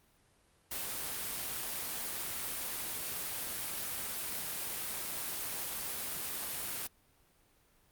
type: noise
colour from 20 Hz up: white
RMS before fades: -38 dBFS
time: 0.71-6.87 s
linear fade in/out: 5 ms
effects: pink hiss -68 dBFS RMS until 7.91 s + Opus 32 kbps